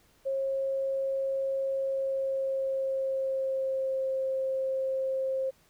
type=tone with pitch glide; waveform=sine; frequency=540 to 530.1 Hz; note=C#5 to C5; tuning=-45 to +23 cents; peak=-27 dBFS; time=0.25-5.51 s; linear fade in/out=20 ms; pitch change=-32 cents; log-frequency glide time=1.74-4.09 s; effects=pink hiss -64 dBFS RMS until 5.69 s